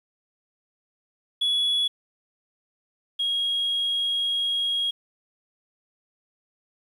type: tone pair in turn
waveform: sine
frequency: 3385 / 3285 Hz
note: G#7 / G#7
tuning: +32 / -20 cents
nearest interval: minor second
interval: 52 cents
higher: first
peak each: -18 / -21 dBFS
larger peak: first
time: 1.41-1.88 / 3.19-4.91 s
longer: second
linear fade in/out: 10 ms
effects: tanh soft clip ceiling -19 dBFS + 9-bit